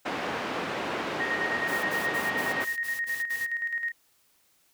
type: band-pass noise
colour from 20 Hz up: pink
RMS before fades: -32 dBFS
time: 0.05-2.65 s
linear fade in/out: 10 ms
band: 280 to 2400 Hz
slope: 12 dB/octave
type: tone with tremolo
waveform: sine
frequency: 1864.7 Hz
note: A#6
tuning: in tune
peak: -26 dBFS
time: 1.2-3.92 s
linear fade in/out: 5 ms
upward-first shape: square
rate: 9.5 Hz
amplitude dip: 55%
type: noise bursts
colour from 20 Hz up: white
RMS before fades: -42 dBFS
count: 8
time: 1.67-3.464 s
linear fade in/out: 20 ms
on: 170 ms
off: 62 ms
effects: white hiss -66 dBFS RMS until 4.73 s